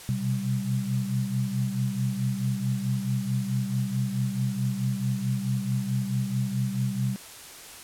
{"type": "tone cluster", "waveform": "sine", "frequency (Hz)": [124.8, 129.4, 196], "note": ["B2", "C3", "G3"], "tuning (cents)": [19, -19, 0], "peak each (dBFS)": -29, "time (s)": [0.09, 7.16], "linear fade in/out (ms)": 0, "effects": ["white hiss -44 dBFS RMS until 7.83 s", "low-pass 12000 Hz 12 dB/octave"]}